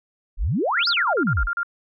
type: exponential two-way sweep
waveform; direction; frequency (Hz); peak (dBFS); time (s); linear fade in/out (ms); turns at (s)
sine; up then down; 30.87 to 5300 to 30.87; -19; 0.37-1.49; 50; 0.88
type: tone bursts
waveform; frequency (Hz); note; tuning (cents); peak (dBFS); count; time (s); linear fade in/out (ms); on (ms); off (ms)
sine; 1396.9; F6; 0; -21; 9; 0.77-1.632; 2; 62; 38
effects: none